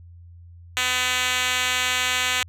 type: tone with band-pass filter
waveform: 5% pulse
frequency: 252.2 Hz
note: B3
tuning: 36 cents sharp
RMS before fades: -23 dBFS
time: 0.77-2.43 s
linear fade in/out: 0 ms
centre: 4200 Hz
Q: 0.74
effects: added 86 Hz sine -42 dBFS peak until 2.48 s